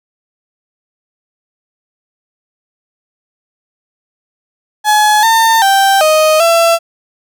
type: tone with pitch steps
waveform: 35% pulse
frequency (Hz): 847 / 903 / 783 / 623 / 671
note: G#5 / A5 / G5 / D#5 / E5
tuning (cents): +34 / +45 / -2 / +2 / +31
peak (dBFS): -5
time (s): 4.84-6.79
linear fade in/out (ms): 50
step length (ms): 390
effects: none